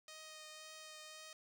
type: tone with vibrato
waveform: 5% pulse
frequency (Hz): 622.3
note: D#5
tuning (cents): 0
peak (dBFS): -40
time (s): 0.08-1.33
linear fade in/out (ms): 2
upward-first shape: triangle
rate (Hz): 1.9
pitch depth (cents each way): 14
effects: none